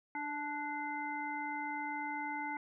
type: harmonic tone with a mistuned harmonic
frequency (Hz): 295.4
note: D4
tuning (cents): +10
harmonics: 1 / 3 / 5 / 7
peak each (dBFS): -44 / -39 / -46 / -42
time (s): 0.15-2.57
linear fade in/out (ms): 2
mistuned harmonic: 3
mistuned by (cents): -28
effects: none